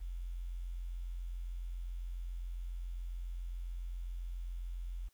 sine tone with quantisation, 43.65 Hz, F1, in tune, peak -38 dBFS, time 0-5.09 s, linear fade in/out 20 ms, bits 11, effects white hiss -74 dBFS RMS until 5.13 s

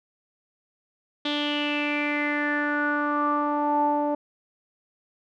sawtooth tone with low-pass filter sweep, 293.7 Hz, D4, in tune, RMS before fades -25 dBFS, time 1.25-4.15 s, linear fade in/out 5 ms, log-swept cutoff 3500 to 740 Hz, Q 7.2, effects none

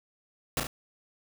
pink noise with echo, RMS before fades -28 dBFS, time 0.57-0.6 s, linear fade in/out 2 ms, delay 35 ms, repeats 2, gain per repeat -4 dB, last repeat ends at 0.67 s, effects none

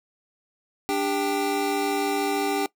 square tone cluster, 292.8 / 398.8 / 785 Hz, D4 / G4 / G5, -5 / +30 / +2 cents, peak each -28 dBFS, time 0.89-2.66 s, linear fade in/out 0 ms, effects noise-tail reverb RT60 0.1 s tail -20 dB re dry

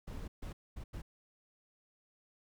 brown noise bursts at uneven times, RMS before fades -43 dBFS, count 4, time 0.07-0.28 / 0.42-0.53 / 0.76-0.84 / 0.93-1.02 s, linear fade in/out 10 ms, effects none

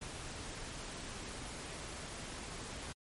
pink noise, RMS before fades -45 dBFS, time 0.01-2.93 s, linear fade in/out 10 ms, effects MP3 48 kbps

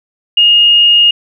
sine tone, 2851 Hz, F7, 35 cents sharp, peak -4 dBFS, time 0.37-1.11 s, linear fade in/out 5 ms, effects none

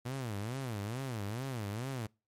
sawtooth tone with vibrato, 116.54 Hz, A#2, in tune, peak -32 dBFS, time 0.05-2.07 s, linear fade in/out 10 ms, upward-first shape sine, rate 2.3 Hz, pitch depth 270 cents each way, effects noise-tail reverb RT60 0.3 s tail -26 dB re dry + MP3 64 kbps

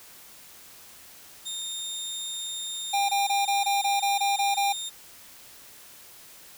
25% pulse tone, 3657 Hz, A#7, 34 cents flat, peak -28 dBFS, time 1.45-4.9 s, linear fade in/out 20 ms
square tone bursts, 800 Hz, G5, 35 cents sharp, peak -23 dBFS, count 10, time 2.93-4.728 s, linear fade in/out 10 ms, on 160 ms, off 22 ms
effects white hiss -49 dBFS RMS until 6.57 s

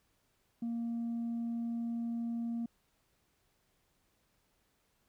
triangle tone with tanh clipping, 233.1 Hz, A#3, in tune, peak -34 dBFS, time 0.62-2.66 s, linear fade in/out 5 ms, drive 6 dB, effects pink hiss -75 dBFS RMS until 5.08 s

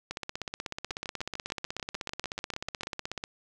two click trains, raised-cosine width 0.2 ms, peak -18 / -17 dBFS, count 14 / 52, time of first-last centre 0.91-2.833 / 0.11-3.239 s, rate 6.76 / 16.3 Hz, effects none

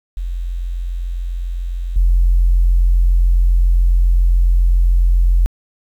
sine tone with level steps, 43.65 Hz, F1, in tune, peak -19 / -8 dBFS, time 0.17-5.46 s, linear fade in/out 0 ms, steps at 1.96 s, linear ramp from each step 5 ms, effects tanh soft clip ceiling -4 dBFS + 8-bit

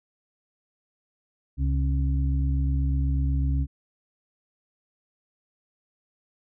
harmonic tone, 68.1 Hz, C#2, 30 cents flat, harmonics 1 / 2 / 4, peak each -22 / -28 / -34 dBFS, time 1.57-3.67 s, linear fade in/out 50 ms, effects none

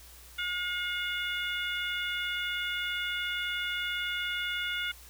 harmonic tone with a mistuned harmonic, 717 Hz, F5, 45 cents sharp, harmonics 2 / 3 / 4 / 5, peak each -34 / -36 / -37 / -38 dBFS, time 0.38-4.92 s, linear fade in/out 10 ms, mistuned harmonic 5, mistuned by -51 cents, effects added 60 Hz sine -53 dBFS peak until 5.09 s + white hiss -53 dBFS RMS until 5.09 s

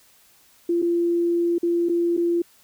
sine tone with dropouts, 343 Hz, F4, 31 cents flat, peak -18 dBFS, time 0.69-2.42 s, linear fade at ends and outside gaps 5 ms, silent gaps 0.819-0.824 / 1.583-1.63 / 1.888-1.894 / 2.168-2.175 s, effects white hiss -56 dBFS RMS until 2.63 s

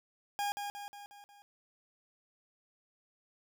40% pulse tone with echo, 815 Hz, G#5, 33 cents flat, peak -31 dBFS, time 0.39-0.52 s, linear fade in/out 0 ms, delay 180 ms, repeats 5, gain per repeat -5 dB, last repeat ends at 1.42 s, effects none

